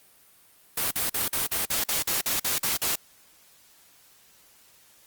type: noise bursts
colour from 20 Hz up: white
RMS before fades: -26 dBFS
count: 12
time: 0.77-2.956 s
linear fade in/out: 5 ms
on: 140 ms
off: 46 ms
effects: white hiss -57 dBFS RMS until 5.06 s + Opus 32 kbps